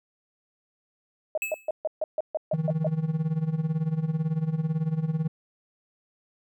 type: tone bursts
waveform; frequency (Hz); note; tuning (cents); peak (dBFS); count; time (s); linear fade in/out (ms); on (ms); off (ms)
sine; 622.3; D#5; 0; -23; 10; 1.35-2.87; 2; 26; 140
type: tone with exponential decay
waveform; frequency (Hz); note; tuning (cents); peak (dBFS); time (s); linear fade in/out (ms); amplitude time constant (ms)
square; 2600; E7; -24; -25; 1.42-1.71; 1; 61
type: tone with tremolo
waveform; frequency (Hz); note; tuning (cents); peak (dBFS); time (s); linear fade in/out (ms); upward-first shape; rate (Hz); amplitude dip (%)
triangle; 159; D#3; +38; -19; 2.53-5.28; 10; sine; 18; 80
effects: none